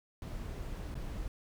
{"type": "noise with dropouts", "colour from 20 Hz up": "brown", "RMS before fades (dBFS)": -40, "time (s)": [0.22, 1.28], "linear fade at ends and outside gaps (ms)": 1, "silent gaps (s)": [0.943, 0.953], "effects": []}